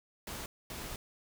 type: noise bursts at uneven times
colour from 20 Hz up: pink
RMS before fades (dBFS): -42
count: 2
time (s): 0.27-0.46 / 0.7-0.96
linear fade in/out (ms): 2
effects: none